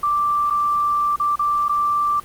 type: tone with dropouts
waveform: sine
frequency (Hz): 1174.7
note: D6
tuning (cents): 0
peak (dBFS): -16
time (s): 0.03-2.2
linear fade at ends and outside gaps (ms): 5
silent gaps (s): 0.501-0.506 / 1.16-1.198 / 1.358-1.392 / 1.683-1.693
effects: pink hiss -43 dBFS RMS until 2.24 s + Opus 32 kbps